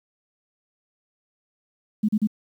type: tone bursts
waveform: sine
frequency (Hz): 212.7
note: G#3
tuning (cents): +42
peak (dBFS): -17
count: 3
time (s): 2.03-2.273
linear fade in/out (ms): 10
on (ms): 57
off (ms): 36
effects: 9-bit

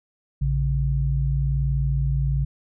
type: tone pair together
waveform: sine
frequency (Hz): 57.5 / 138.59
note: A#1 / C#3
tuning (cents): -23 / 0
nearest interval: octave + minor third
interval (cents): 1523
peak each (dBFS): -22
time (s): 0.41-2.45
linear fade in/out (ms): 10
effects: none

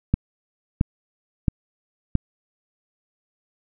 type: click train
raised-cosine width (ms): 5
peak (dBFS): -5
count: 4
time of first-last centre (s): 0.14-2.153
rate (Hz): 1.49
effects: none

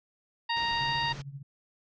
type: harmonic tone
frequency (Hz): 932.3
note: A#5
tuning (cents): 0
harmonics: 1 / 2 / 3 / 4 / 5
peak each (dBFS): -30 / -33 / -35 / -36 / -37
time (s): 0.49-1.13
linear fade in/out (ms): 10
type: low-pass noise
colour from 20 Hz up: pink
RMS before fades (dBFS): -44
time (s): 0.56-1.22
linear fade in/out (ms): 5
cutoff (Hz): 6400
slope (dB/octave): 48
type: tone with tremolo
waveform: sine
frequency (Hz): 139.1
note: C#3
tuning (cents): +6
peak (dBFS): -35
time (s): 0.8-1.43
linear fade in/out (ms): 10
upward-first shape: triangle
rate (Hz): 13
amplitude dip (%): 85
effects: none

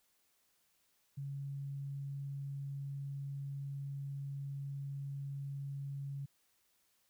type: tone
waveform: sine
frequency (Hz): 139.4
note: C#3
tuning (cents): +10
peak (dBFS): -39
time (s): 1.17-6.26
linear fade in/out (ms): 10
effects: white hiss -75 dBFS RMS until 7.09 s

